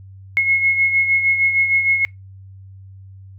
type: beating tone pair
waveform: sine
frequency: 2170 / 2176.5 Hz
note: C#7 / C#7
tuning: -37 / -32 cents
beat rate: 6.5 Hz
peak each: -14 / -22 dBFS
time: 0.37-2.05 s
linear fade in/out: 0 ms
effects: noise-tail reverb RT60 0.2 s tail -25 dB re dry + added 96 Hz sine -37 dBFS peak until 3.38 s